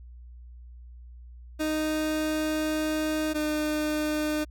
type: tone pair in turn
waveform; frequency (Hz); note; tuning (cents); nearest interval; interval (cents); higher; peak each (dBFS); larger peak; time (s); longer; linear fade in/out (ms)
30% pulse; 309.8 / 304.1; D#4 / D#4; -7 / -40; unison; 33; first; -23 / -23; neither; 1.59-3.34 / 3.34-4.45; first; 20
effects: added 60 Hz sine -43 dBFS peak until 4.5 s